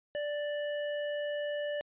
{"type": "tone", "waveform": "square", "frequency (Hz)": 587.3, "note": "D5", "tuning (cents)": 0, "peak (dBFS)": -33, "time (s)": [0.15, 1.81], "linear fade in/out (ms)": 0, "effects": ["resampled to 8000 Hz"]}